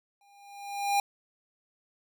square tone with exponential growth, 805 Hz, G5, 46 cents sharp, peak -22 dBFS, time 0.21-1 s, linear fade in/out 2 ms, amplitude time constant 170 ms, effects none

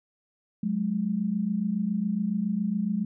sine tone pair together, 184.4 / 211.6 Hz, F#3 / G#3, -6 / +33 cents, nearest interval major second, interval 239 cents, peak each -29 / -26 dBFS, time 0.63-3.05 s, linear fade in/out 5 ms, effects none

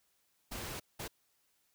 pink noise bursts at uneven times, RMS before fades -42 dBFS, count 2, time 0.51-0.8 / 0.99-1.08 s, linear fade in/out 10 ms, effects white hiss -75 dBFS RMS until 1.74 s

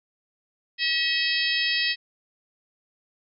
harmonic tone, 643 Hz, E5, 43 cents flat, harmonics 3 / 4 / 5 / 6 / 7 / 8, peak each -27 / -28 / -29 / -30 / -30 / -31 dBFS, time 0.78-1.96 s, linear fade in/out 50 ms, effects none

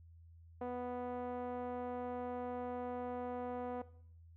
5% pulse tone with low-pass filter, 246.9 Hz, B3, in tune, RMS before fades -41 dBFS, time 0.61-3.82 s, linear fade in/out 5 ms, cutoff 610 Hz, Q 1.8, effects noise-tail reverb RT60 0.6 s tail -17 dB re dry + added 83 Hz sine -56 dBFS peak until 4.36 s

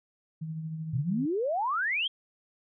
sine tone with tremolo, 159.1 Hz, D#3, 39 cents sharp, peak -31 dBFS, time 0.41-1.26 s, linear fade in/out 10 ms, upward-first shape triangle, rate 13 Hz, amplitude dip 45%
sine exponential sweep, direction up, 113.3 to 3322 Hz, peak -26 dBFS, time 0.93-2.08 s, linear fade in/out 10 ms
effects none

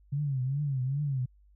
sine tone with vibrato, 136.9 Hz, C#3, 21 cents flat, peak -27 dBFS, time 0.12-1.26 s, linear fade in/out 10 ms, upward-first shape triangle, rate 2.5 Hz, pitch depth 160 cents each way, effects added 50 Hz sine -57 dBFS peak until 1.55 s

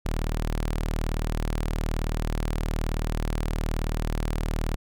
sawtooth tone, 38.89 Hz, D#1, in tune, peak -21 dBFS, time 0.05-4.76 s, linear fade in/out 10 ms, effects none

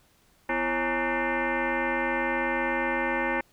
sine tone with frequency modulation, 630 Hz, D#5, 21 cents sharp, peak -24 dBFS, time 0.49-3.41 s, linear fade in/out 5 ms, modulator 293 Hz, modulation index 5.4, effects pink hiss -63 dBFS RMS until 3.52 s

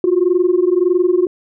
sine tone pair together, 348.3 / 370 Hz, F4 / F#4, -5 / 0 cents, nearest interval minor second, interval 105 cents, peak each -13 dBFS, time 0.04-1.27 s, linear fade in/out 2 ms, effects tanh soft clip ceiling -5 dBFS

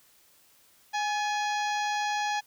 harmonic tone with a mistuned harmonic, 830.6 Hz, G#5, in tune, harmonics 1 / 2 / 3 / 4 / 5 / 6 / 7 / 8, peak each -28 / -34 / -38 / -40 / -42 / -44 / -45 / -46 dBFS, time 0.93-2.41 s, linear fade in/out 20 ms, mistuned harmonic 2, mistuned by +59 cents, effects white hiss -61 dBFS RMS until 2.46 s

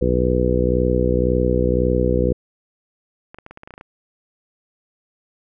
harmonic tone, 61.9 Hz, B1, 5 cents sharp, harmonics 1 / 2 / 3 / 4 / 5 / 6 / 7 / 8, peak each -21 / -24 / -24 / -26 / -26 / -24 / -25 / -21 dBFS, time 0.01-2.33 s, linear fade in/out 10 ms
clicks, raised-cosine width 0.5 ms, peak -23 dBFS, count 11, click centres 3.345 / 3.386 / 3.464 / 3.51 / 3.574 / 3.634 / 3.675 / 3.707 / 3.739 / 3.779 / 3.811 s
effects none

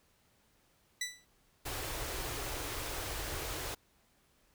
15% pulse tone with exponential decay, 1975.5 Hz, B6, in tune, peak -25 dBFS, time 1.01-1.25 s, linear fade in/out 5 ms, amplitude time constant 52 ms
pink band-stop noise, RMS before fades -39 dBFS, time 1.65-3.75 s, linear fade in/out 10 ms, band 140 to 280 Hz, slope 48 dB/octave
effects pink hiss -70 dBFS RMS until 4.54 s

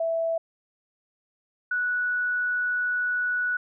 sine tone pair in turn, 659.3 / 1473.3 Hz, E5 / F#6, 0 / -8 cents, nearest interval octave + major second, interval 1392 cents, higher second, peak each -23 dBFS, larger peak neither, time 0-0.38 / 1.71-3.57 s, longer second, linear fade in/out 5 ms, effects none

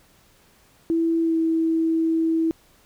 sine tone with pitch glide, 330 to 325.3 Hz, E4 to E4, +2 to -23 cents, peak -18 dBFS, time 0.9-2.51 s, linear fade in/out 0 ms, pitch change -25 cents, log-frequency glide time 1.22-1.36 s, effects pink hiss -57 dBFS RMS until 2.85 s

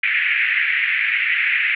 pink band-pass noise, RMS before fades -19 dBFS, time 0.03-1.75 s, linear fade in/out 5 ms, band 1800 to 2500 Hz, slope 48 dB/octave, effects none

